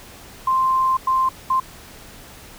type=tone bursts at uneven times; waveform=sine; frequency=1046.5 Hz; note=C6; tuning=in tune; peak=-15 dBFS; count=3; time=0.47-0.97 / 1.07-1.29 / 1.5-1.6 s; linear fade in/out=5 ms; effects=pink hiss -42 dBFS RMS until 2.58 s